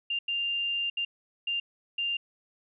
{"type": "tone bursts at uneven times", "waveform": "sine", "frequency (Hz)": 2794, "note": "F7", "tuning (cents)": 0, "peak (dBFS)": -27, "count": 5, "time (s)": [[0.1, 0.19], [0.28, 0.9], [0.97, 1.05], [1.47, 1.6], [1.98, 2.17]], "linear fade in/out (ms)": 5, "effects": []}